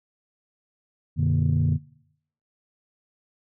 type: tone cluster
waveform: sine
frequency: 91.7 / 121.7 / 148.4 / 233.6 Hz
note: F#2 / B2 / D3 / A#3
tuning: -15 / -25 / +18 / +4 cents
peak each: -23 / -26 / -21 / -30 dBFS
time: 1.16-1.79 s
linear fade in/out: 50 ms
effects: noise-tail reverb RT60 0.7 s tail -20 dB re dry + tanh soft clip ceiling -12 dBFS